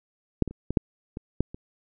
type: clicks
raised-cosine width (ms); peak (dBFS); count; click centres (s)
3; -6 / -19 / -28 / -15 / -6 / -21 / -9 / -25; 8; 0.423 / 0.477 / 0.51 / 0.706 / 0.772 / 1.171 / 1.406 / 1.545
effects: none